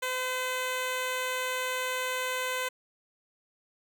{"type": "tone", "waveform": "10% pulse", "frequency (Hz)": 510, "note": "C5", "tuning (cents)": -44, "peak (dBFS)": -21, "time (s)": [0.02, 2.69], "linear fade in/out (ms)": 10, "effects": []}